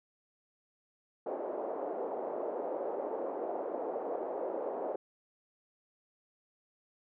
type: band-pass noise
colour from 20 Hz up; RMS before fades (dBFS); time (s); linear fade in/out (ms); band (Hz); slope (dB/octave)
white; -37; 1.26-4.96; 5; 370 to 660; 24
effects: none